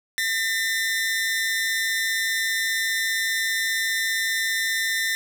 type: tone pair together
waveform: sawtooth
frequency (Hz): 1805 / 2002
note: A6 / B6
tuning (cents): +44 / +23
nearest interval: major second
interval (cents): 179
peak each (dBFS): -20 / -24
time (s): 0.18-5.15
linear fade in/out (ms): 0
effects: none